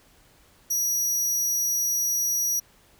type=tone; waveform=sawtooth; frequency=5790 Hz; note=F#8; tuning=38 cents flat; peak=-20 dBFS; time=0.7-2.6 s; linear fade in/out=10 ms; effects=pink hiss -58 dBFS RMS until 2.99 s